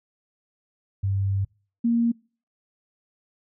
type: tone pair in turn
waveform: sine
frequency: 98 / 233.7 Hz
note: G2 / A#3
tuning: 0 / +5 cents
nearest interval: octave + minor third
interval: 1505 cents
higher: second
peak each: -21 / -18 dBFS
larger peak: second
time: 1.03-1.45 / 1.84-2.12 s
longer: first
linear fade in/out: 10 ms
effects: noise-tail reverb RT60 0.4 s tail -26 dB re dry